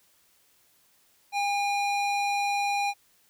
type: tone with band-pass filter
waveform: square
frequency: 809 Hz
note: G#5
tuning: 46 cents flat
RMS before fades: -27 dBFS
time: 1.32-2.94 s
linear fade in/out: 50 ms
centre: 2100 Hz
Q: 0.61
effects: white hiss -64 dBFS RMS until 3.29 s